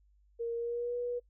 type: tone with pitch glide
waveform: sine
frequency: 466.2 to 485.4 Hz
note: A#4 to B4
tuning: 0 to -30 cents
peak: -32 dBFS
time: 0.39-1.2 s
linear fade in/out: 20 ms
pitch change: +70 cents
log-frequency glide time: 0.55-0.96 s
effects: noise-tail reverb RT60 0.1 s tail -25 dB re dry + added 50 Hz sine -63 dBFS peak until 1.29 s